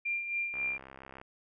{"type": "tone with tremolo", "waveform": "sine", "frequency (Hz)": 2386, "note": "D7", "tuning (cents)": 27, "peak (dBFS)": -29, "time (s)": [0.05, 0.78], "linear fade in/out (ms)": 10, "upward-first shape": "sine", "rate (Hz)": 3.7, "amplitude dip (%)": 55}
{"type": "click train", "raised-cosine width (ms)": 0.5, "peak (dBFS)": -32, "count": 46, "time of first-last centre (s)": [0.54, 1.215], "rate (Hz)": 66.7}
{"effects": []}